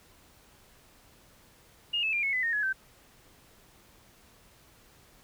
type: tone with pitch steps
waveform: sine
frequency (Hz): 2844 / 2608 / 2392 / 2193 / 2011 / 1844.1 / 1691.1 / 1550.7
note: F7 / E7 / D7 / C#7 / B6 / A#6 / G#6 / G6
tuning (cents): +31 / -19 / +31 / -19 / +31 / -19 / +31 / -19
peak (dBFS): -26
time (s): 1.93-2.73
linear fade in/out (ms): 10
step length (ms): 100
effects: pink hiss -59 dBFS RMS until 5.23 s